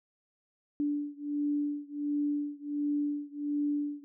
sine beating tone pair, 291 / 292.4 Hz, D4 / D4, -16 / -7 cents, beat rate 1.4 Hz, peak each -32 / -33 dBFS, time 0.8-4.04 s, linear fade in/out 0 ms, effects none

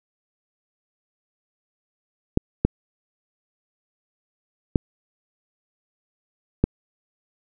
clicks, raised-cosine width 3 ms, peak -3 dBFS, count 4, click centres 2.374 / 2.65 / 4.758 / 6.64 s, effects none

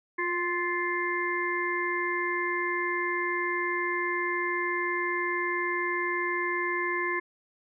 harmonic tone with a mistuned harmonic, 349.2 Hz, F4, in tune, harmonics 1 / 3 / 5 / 6, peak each -32 / -32 / -32 / -32 dBFS, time 0.18-7.2 s, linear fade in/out 10 ms, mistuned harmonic 1, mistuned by +21 cents, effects none

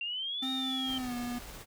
sine exponential two-way sweep, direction up then down, 2742 to 3729 to 3118 Hz, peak -33 dBFS, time 0.01-0.98 s, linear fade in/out 2 ms, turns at 0.51 s
square tone with pitch glide, 261.6 to 242.7 Hz, C4 to B3, 0 to -30 cents, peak -35 dBFS, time 0.42-1.39 s, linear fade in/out 10 ms, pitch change -130 cents, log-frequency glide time 0.95-1.14 s
pink noise with tremolo, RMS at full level -45 dBFS, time 0.85-1.66 s, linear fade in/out 50 ms, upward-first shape triangle, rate 16 Hz, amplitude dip 25%
effects none

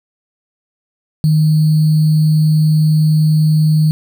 sine tone with sample-and-hold, 155.1 Hz, D#3, 5 cents flat, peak -8 dBFS, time 1.24-3.91 s, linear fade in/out 0 ms, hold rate 4410 Hz, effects none

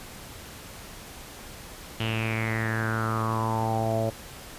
sawtooth tone with low-pass filter sweep, 111.8 Hz, A2, 28 cents sharp, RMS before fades -27 dBFS, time 2-4.1 s, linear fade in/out 5 ms, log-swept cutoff 3000 to 600 Hz, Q 7.3, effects pink hiss -43 dBFS RMS until 4.58 s + resampled to 32000 Hz

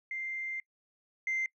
sine tone pair in turn, 2093 / 2084 Hz, C7 / C7, 0 / -7 cents, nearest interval unison, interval 7 cents, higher first, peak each -34 / -28 dBFS, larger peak second, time 0.11-0.6 / 1.27-1.46 s, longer first, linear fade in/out 2 ms, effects noise-tail reverb RT60 0.1 s tail -24 dB re dry + tanh soft clip ceiling -26 dBFS

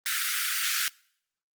pink high-pass noise, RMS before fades -28 dBFS, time 0.06-0.88 s, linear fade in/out 0 ms, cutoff 1300 Hz, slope 96 dB/octave, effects noise-tail reverb RT60 0.7 s tail -26 dB re dry + Opus 24 kbps

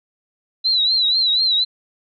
sine tone with vibrato, 4000 Hz, B7, 21 cents sharp, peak -14 dBFS, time 0.64-1.65 s, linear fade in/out 20 ms, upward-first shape triangle, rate 4.1 Hz, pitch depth 110 cents each way, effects none

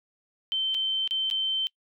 sine tone with dropouts, 3099 Hz, G7, 21 cents flat, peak -24 dBFS, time 0.52-1.67 s, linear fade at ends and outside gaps 0 ms, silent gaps 0.744-0.748 / 1.076-1.109 / 1.301-1.311 s, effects noise-tail reverb RT60 0.1 s tail -24 dB re dry

